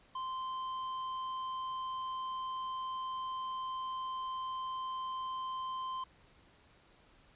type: tone with hard clipping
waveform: sine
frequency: 1040 Hz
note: C6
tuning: 11 cents flat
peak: -38 dBFS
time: 0.15-6.04 s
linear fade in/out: 5 ms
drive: 6 dB
effects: pink hiss -64 dBFS RMS until 7.35 s + resampled to 8000 Hz